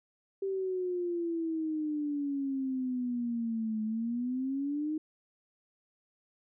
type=exponential two-way sweep; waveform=sine; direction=down then up; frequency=392 to 215.2 to 313.7 Hz; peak=-30 dBFS; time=0.42-4.98 s; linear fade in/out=5 ms; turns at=3.83 s; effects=none